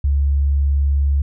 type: tone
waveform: sine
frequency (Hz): 70.3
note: C#2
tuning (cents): +25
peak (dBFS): -13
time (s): 0.04-1.22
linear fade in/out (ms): 5
effects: none